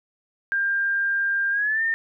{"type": "tone with pitch glide", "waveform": "sine", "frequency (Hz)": [1597, 1813.4], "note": ["G6", "A#6"], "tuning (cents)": [32, -48], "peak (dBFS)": -20, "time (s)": [0.52, 1.94], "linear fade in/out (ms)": 0, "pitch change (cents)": 220, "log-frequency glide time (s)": [1.51, 1.83], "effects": []}